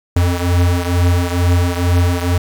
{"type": "beating tone pair", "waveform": "square", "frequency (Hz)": [87.31, 89.51], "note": ["F2", "F2"], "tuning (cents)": [0, 43], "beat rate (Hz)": 2.2, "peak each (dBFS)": [-14, -18], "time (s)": [0.16, 2.38], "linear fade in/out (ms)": 5, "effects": ["8-bit"]}